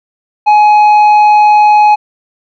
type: tone with tanh clipping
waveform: sine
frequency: 841 Hz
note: G#5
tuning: 22 cents sharp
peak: -4 dBFS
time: 0.46-1.96 s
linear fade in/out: 20 ms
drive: 6 dB
effects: none